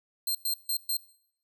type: tone bursts at uneven times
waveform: 10% pulse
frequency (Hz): 4174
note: C8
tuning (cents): -5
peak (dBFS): -20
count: 4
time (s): 0.27-0.35 / 0.45-0.54 / 0.69-0.77 / 0.89-0.97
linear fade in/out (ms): 5
effects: noise-tail reverb RT60 0.7 s tail -21 dB re dry